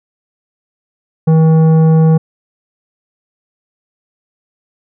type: tone with tanh clipping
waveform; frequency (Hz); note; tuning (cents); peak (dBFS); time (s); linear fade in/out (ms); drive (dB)
sine; 160; D#3; +49; -7; 1.27-2.18; 10; 11
effects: none

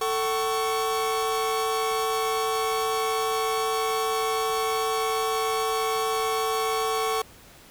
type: tone cluster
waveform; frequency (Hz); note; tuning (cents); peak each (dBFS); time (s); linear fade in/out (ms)
45% pulse; 443.3 / 761 / 1107; A4 / F#5 / C#6; +13 / +48 / -3; -27 / -30 / -28; 0.01-7.22; 5
effects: pink hiss -50 dBFS RMS until 7.7 s

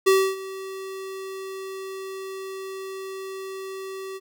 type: tone with ADSR envelope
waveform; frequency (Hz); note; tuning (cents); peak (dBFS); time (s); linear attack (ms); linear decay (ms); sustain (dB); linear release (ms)
square; 383.9; G4; -36; -14; 0.06-4.2; 15; 280; -19; 37
effects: none

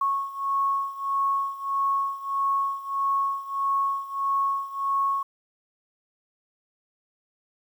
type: beating tone pair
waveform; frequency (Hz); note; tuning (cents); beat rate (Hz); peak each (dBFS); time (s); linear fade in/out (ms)
sine; 1100 / 1101.6; C#6 / C#6; -14 / -11; 1.6; -25 / -28; 0.01-5.23; 5
effects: 9-bit

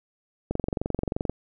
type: click train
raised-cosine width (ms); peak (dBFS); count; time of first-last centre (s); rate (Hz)
2; -13; 19; 0.51-1.296; 22.9
effects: none

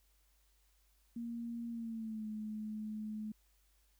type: tone with pitch glide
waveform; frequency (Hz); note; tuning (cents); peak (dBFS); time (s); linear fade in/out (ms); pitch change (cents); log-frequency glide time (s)
sine; 234 to 214.6; A#3 to A3; +7 to -43; -39; 1.16-3.32; 5; -150; 1.69-2.27
effects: added 50 Hz sine -70 dBFS peak until 3.99 s + white hiss -75 dBFS RMS until 3.99 s

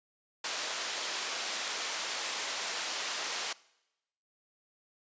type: band-pass noise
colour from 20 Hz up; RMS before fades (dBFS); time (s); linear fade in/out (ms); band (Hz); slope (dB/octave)
white; -36; 0.44-3.53; 5; 460 to 6000; 12
effects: noise-tail reverb RT60 0.9 s tail -22 dB re dry + resampled to 16000 Hz

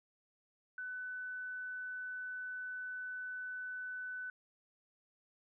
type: tone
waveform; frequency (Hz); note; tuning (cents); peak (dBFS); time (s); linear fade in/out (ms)
sine; 1500; F#6; +23; -40; 0.78-4.3; 2
effects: none

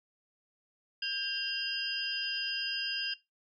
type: tone cluster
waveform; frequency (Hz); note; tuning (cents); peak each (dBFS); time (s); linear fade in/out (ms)
sine; 1597 / 2784 / 3155 / 4946; G6 / F7 / G7 / D#8; +32 / -6 / +10 / -11; -40 / -35 / -38 / -36; 1.02-3.14; 5
effects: noise-tail reverb RT60 0.2 s tail -18 dB re dry

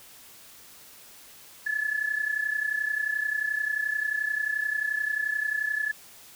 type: tone with amplitude modulation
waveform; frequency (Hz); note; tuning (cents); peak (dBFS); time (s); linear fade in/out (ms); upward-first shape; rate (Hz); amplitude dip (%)
sine; 1720; A6; -40; -22; 1.66-5.92; 10; sine; 31.4; 75
effects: white hiss -50 dBFS RMS until 6.35 s

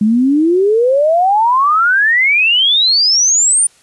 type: exponential sweep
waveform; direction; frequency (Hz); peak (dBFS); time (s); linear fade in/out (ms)
sine; up; 204.8 to 9397; -8; 0.01-3.67; 5
effects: white hiss -49 dBFS RMS until 3.82 s + resampled to 24000 Hz

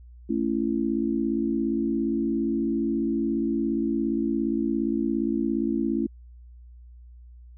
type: chord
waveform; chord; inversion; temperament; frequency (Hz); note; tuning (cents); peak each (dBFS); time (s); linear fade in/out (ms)
sine; A major; none; equal with one note detuned; 220 / 277.2 / 334.6; A3 / C#4 / E4; 0 / 0 / +26; -27; 0.29-6.07; 10
effects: added 60 Hz sine -44 dBFS peak until 7.57 s

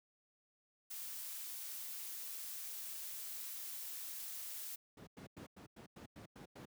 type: noise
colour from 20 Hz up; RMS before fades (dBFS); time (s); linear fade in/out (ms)
blue; -46; 0.9-4.76; 10
type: noise bursts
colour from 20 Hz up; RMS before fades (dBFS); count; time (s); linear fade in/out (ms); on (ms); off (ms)
brown; -47; 9; 4.97-6.654; 5; 100; 98
effects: high-pass 150 Hz 12 dB/octave

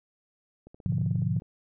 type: clicks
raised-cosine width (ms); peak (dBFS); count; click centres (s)
2; -35; 12; 0.67 / 0.745 / 0.802 / 0.923 / 0.983 / 1.014 / 1.062 / 1.111 / 1.157 / 1.22 / 1.365 / 1.421
type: chord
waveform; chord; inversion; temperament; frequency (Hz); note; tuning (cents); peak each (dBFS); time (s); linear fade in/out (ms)
sine; G# diminished seventh; none; equal with one note detuned; 103.83 / 123.47 / 147.51 / 174.61; G#2 / B2 / D3 / F3; 0 / 0 / +8 / 0; -30; 0.86-1.4; 0
effects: none

